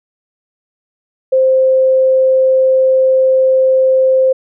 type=tone; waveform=sine; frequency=523.3 Hz; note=C5; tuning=in tune; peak=-7 dBFS; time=1.32-4.33 s; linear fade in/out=10 ms; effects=none